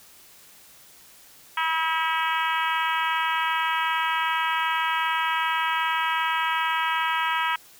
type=harmonic tone; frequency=322.6 Hz; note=E4; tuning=37 cents flat; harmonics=3 / 4 / 5 / 6 / 7 / 8 / 9 / 10; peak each=-26 / -28 / -30 / -32 / -33 / -34 / -35 / -36 dBFS; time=1.57-7.56 s; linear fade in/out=5 ms; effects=white hiss -51 dBFS RMS until 7.79 s